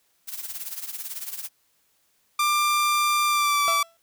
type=noise with tremolo; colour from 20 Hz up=blue; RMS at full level=-31 dBFS; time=0.27-1.49 s; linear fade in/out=20 ms; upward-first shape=triangle; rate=18 Hz; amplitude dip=80%
type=tone with pitch glide; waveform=sawtooth; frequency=1189 to 1157.2 Hz; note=D6 to D6; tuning=+21 to -26 cents; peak=-16 dBFS; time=2.39-3.83 s; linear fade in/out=5 ms; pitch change=-47 cents; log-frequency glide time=3.28-3.65 s
type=tone with exponential decay; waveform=30% pulse; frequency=667 Hz; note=E5; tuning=20 cents sharp; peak=-22 dBFS; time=3.68-3.97 s; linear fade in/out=0 ms; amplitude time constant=62 ms
effects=white hiss -67 dBFS RMS until 4.02 s